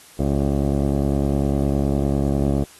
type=tone with low-pass filter; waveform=15% pulse; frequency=69.9 Hz; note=C#2; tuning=15 cents sharp; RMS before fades=-20 dBFS; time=0.19-2.64 s; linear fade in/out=5 ms; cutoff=480 Hz; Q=3.1; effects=white hiss -47 dBFS RMS until 2.79 s + AAC 32 kbps